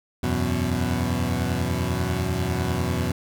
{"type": "chord", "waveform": "20% pulse", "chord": "E suspended second", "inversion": "none", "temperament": "equal", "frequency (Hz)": [82.41, 92.5, 123.47], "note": ["E2", "F#2", "B2"], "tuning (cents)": [0, 0, 0], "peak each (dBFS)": -22, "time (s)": [0.23, 3.12], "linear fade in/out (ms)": 5, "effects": []}